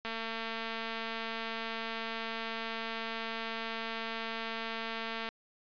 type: click train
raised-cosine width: 0.3 ms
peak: -22 dBFS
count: 1185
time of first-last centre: 0.05-5.289 s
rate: 226 Hz
effects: resampled to 11025 Hz